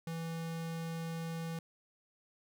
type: tone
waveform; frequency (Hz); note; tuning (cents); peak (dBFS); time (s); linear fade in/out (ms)
square; 164.81; E3; 0; -38; 0.07-1.59; 2
effects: none